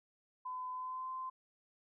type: tone with pitch glide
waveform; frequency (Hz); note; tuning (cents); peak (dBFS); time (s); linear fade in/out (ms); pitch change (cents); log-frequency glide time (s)
sine; 1013 to 1035.5; B5 to C6; +44 to -18; -39; 0.45-1.3; 10; +38; 0.73-1.1
effects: none